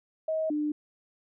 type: tone pair in turn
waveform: sine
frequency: 634 / 299.2 Hz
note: D#5 / D4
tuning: +32 / +32 cents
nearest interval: octave + minor second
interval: 1300 cents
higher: first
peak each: -26 dBFS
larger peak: neither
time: 0.28-0.5 / 0.5-0.72 s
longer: neither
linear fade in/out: 5 ms
effects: none